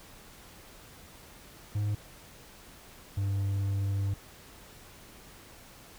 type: tone pair in turn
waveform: triangle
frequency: 103.83 / 98.85 Hz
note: G#2 / G2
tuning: 0 / +15 cents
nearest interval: minor second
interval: 85 cents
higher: first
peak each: -25 dBFS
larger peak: neither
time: 1.75-1.95 / 3.17-4.14 s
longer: second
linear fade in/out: 5 ms
effects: pink hiss -52 dBFS RMS until 5.98 s

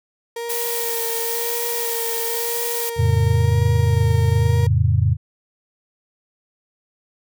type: tone with vibrato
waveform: 35% pulse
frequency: 466.2 Hz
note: A#4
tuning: in tune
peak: -24 dBFS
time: 0.36-4.67 s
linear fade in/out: 5 ms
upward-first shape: sine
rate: 0.98 Hz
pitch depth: 22 cents each way
type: noise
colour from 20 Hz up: blue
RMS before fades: -25 dBFS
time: 0.49-2.9 s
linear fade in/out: 10 ms
type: chord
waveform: sine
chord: F augmented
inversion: none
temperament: equal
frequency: 87.31 / 110 / 138.59 Hz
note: F2 / A2 / C#3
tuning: 0 / 0 / 0 cents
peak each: -18 / -17 / -20 dBFS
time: 2.96-5.17 s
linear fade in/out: 50 ms
effects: none

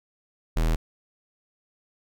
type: tone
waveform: square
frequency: 40.25 Hz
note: E1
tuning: 41 cents flat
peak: -21 dBFS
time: 0.56-0.76 s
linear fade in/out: 10 ms
effects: none

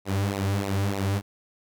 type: tone with flanger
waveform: sawtooth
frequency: 98.8 Hz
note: G2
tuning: 14 cents sharp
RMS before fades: -26 dBFS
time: 0.05-1.22 s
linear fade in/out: 50 ms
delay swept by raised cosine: 0.6 to 4.6 ms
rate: 3.3 Hz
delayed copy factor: -0.8
effects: none

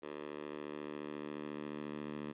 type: tone with high-pass filter sweep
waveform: 10% pulse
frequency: 74.2 Hz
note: D2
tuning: 18 cents sharp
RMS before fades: -44 dBFS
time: 0.02-2.33 s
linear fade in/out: 20 ms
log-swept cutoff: 400 to 210 Hz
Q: 1.5
effects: resampled to 8000 Hz + 12-bit

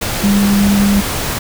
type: tone in noise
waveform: sine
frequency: 201.5 Hz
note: G3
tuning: 48 cents sharp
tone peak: -9 dBFS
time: 0.23-1.01 s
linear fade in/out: 10 ms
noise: pink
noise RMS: -19 dBFS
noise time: 0.01-1.39 s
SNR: +7 dB
effects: none

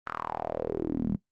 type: tone with band-pass filter sweep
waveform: sawtooth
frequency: 40.01 Hz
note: D#1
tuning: 49 cents sharp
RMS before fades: -32 dBFS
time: 0.06-1.16 s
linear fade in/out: 10 ms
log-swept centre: 1400 to 190 Hz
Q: 5
effects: noise-tail reverb RT60 0.1 s tail -18 dB re dry + Opus 32 kbps

